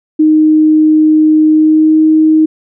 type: tone with pitch glide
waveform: sine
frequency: 310 to 313.4 Hz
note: D#4 to D#4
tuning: -6 to +13 cents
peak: -4 dBFS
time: 0.19-2.46 s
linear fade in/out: 10 ms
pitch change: +19 cents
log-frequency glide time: 1.49-2 s
effects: none